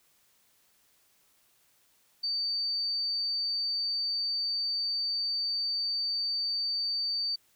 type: tone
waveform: sine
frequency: 4597 Hz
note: D8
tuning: 38 cents flat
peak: -28 dBFS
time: 2.23-7.36 s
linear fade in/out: 10 ms
effects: white hiss -67 dBFS RMS until 7.55 s